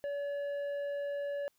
sine tone with tanh clipping, 570 Hz, C#5, 48 cents sharp, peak -35 dBFS, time 0.04-1.48 s, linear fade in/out 0 ms, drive 7 dB, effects white hiss -75 dBFS RMS until 1.58 s

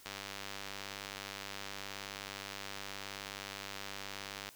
click train, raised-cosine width 0.2 ms, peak -24 dBFS, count 440, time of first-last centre 0.06-4.49 s, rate 99.1 Hz, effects white hiss -58 dBFS RMS until 4.55 s

